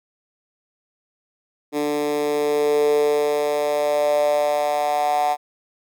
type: tone with high-pass filter sweep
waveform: 10% pulse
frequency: 147.5 Hz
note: D3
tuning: 8 cents sharp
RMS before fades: -20 dBFS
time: 1.72-5.37 s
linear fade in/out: 50 ms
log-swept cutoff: 340 to 760 Hz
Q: 6.8
effects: none